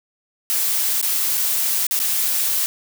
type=noise with dropouts; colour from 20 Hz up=blue; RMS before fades=-20 dBFS; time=0.5-2.66 s; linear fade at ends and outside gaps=0 ms; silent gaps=1.014-1.027 / 1.372-1.376 / 1.868-1.91 / 1.991-2 s; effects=none